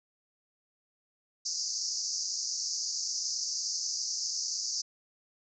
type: band-pass noise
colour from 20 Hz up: pink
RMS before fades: -34 dBFS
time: 1.45-4.82 s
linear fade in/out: 10 ms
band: 4700 to 6700 Hz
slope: 96 dB/octave
effects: none